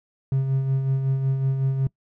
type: tone with tremolo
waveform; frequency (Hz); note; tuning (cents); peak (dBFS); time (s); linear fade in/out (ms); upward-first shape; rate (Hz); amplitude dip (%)
triangle; 134.3; C3; +46; -15; 0.32-1.87; 2; sine; 5.4; 50
effects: noise-tail reverb RT60 0.1 s tail -24 dB re dry + tanh soft clip ceiling -12 dBFS